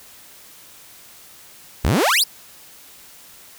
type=exponential sweep; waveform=sawtooth; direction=up; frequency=50.3 to 5480 Hz; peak=-11 dBFS; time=1.84-2.24 s; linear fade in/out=10 ms; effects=white hiss -45 dBFS RMS until 3.58 s